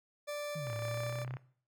40% pulse tone with tremolo, 587.3 Hz, D5, in tune, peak -36 dBFS, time 0.27-1.25 s, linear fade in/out 20 ms, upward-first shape square, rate 1.8 Hz, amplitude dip 25%
sine linear two-way sweep, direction down then up, 164.5 to 110 to 129.5 Hz, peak -38 dBFS, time 0.55-1.37 s, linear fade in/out 10 ms, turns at 0.73 s
click train, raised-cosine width 0.5 ms, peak -31 dBFS, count 24, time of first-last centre 0.67-1.369 s, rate 32.9 Hz
effects noise-tail reverb RT60 0.5 s tail -18 dB re dry

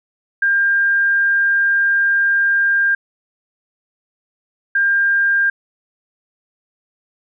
sine tone pair in turn, 1600 / 1600 Hz, G6 / G6, +35 / +35 cents, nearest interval unison, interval 0 cents, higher neither, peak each -12 dBFS, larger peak neither, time 0.42-2.95 / 4.75-5.5 s, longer first, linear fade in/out 5 ms, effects none

